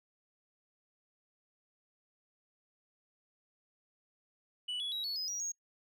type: tone with pitch steps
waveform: sine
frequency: 2960 / 3381 / 3861 / 4409 / 5036 / 5751 / 6569 Hz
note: F#7 / G#7 / B7 / C#8 / D#8 / F8 / G#8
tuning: 0 / +30 / -40 / -10 / +20 / +50 / -20 cents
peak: -32 dBFS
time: 4.68-5.52 s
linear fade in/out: 10 ms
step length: 120 ms
effects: noise-tail reverb RT60 0.1 s tail -23 dB re dry + tanh soft clip ceiling -34 dBFS

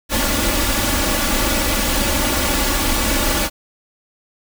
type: noise with comb filter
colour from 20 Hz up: pink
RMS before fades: -18 dBFS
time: 0.09-3.5 s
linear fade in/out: 50 ms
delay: 3.5 ms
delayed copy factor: +0.85
effects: none

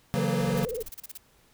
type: chord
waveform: square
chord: F# dominant seventh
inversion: second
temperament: equal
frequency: 138.59 / 164.81 / 185 / 233.1 Hz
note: C#3 / E3 / F#3 / A#3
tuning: 0 / 0 / 0 / 0 cents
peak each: -31 / -33 / -30 / -33 dBFS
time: 0.14-0.65 s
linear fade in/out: 0 ms
type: tone with vibrato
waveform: sine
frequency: 470 Hz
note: A#4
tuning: 14 cents sharp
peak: -30 dBFS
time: 0.16-0.83 s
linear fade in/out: 10 ms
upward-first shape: triangle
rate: 18 Hz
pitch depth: 180 cents each way
type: noise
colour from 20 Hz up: brown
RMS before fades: -47 dBFS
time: 0.4-0.9 s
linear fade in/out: 10 ms
type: noise bursts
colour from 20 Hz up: blue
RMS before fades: -40 dBFS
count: 11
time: 0.57-1.176 s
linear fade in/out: 5 ms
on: 26 ms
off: 32 ms
effects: pink hiss -62 dBFS RMS until 1.53 s

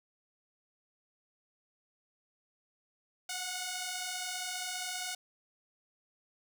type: beating tone pair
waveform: 5% pulse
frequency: 721 / 736 Hz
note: F#5 / F#5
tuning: -45 / -9 cents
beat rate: 15 Hz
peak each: -30 / -26 dBFS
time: 3.29-5.15 s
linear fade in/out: 5 ms
effects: none

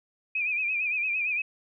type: tone with vibrato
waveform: sine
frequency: 2463 Hz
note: D#7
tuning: 18 cents flat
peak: -25 dBFS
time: 0.35-1.42 s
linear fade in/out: 5 ms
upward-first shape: sine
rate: 8.8 Hz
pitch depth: 78 cents each way
effects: none

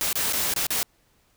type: noise with dropouts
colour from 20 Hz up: white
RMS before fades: -25 dBFS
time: 0.01-0.83 s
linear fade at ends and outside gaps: 0 ms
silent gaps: 0.129-0.155 / 0.325-0.333 / 0.538-0.562 / 0.667-0.705 s
effects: pink hiss -64 dBFS RMS until 1.36 s

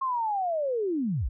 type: linear sweep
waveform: sine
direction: down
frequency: 1084 to 38.37 Hz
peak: -25 dBFS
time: 0.01-1.29 s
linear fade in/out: 10 ms
effects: none

